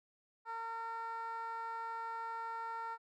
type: tone with band-pass filter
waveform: 15% pulse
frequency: 456.3 Hz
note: A#4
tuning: 37 cents flat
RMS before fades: -42 dBFS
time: 0.45-2.98 s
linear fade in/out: 50 ms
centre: 1100 Hz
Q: 9.4
effects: none